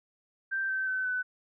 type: tone with pitch steps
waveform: sine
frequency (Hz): 1568 / 1545.5 / 1523.4 / 1501.5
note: G6 / G6 / G6 / F#6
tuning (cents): 0 / -25 / -50 / +25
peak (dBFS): -28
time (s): 0.51-1.23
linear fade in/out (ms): 20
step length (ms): 180
effects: none